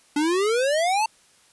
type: exponential sweep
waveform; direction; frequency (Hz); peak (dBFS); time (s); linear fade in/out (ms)
square; up; 286.1 to 908; -20; 0.16-1.06; 5
effects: white hiss -57 dBFS RMS until 1.52 s + resampled to 24000 Hz